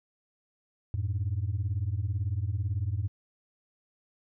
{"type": "beating tone pair", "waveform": "sine", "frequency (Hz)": [90.1, 108.1], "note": ["F#2", "A2"], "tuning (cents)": [-45, -30], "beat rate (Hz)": 18, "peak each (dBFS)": -29, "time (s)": [0.94, 3.08], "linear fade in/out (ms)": 0, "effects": ["tanh soft clip ceiling -23 dBFS"]}